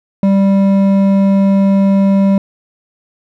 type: tone with hard clipping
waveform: triangle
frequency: 196 Hz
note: G3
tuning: in tune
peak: -9 dBFS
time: 0.23-2.38 s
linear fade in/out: 2 ms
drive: 12 dB
effects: none